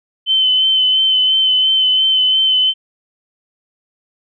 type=tone with vibrato; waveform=sine; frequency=3059 Hz; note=G7; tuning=43 cents flat; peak=-10 dBFS; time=0.26-2.74 s; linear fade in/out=50 ms; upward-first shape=sine; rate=2.9 Hz; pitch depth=20 cents each way; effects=none